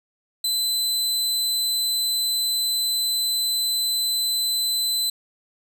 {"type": "tone", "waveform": "sawtooth", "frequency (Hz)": 4030, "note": "B7", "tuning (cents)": 34, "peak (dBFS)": -18, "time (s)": [0.44, 5.1], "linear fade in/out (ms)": 5, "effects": []}